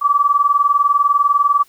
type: tone pair together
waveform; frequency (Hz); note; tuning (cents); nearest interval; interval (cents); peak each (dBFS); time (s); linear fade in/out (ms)
sine; 1142 / 1162; D6 / D6; -49 / -19; unison; 30; -14; 0.01-1.64; 20
effects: white hiss -53 dBFS RMS until 1.68 s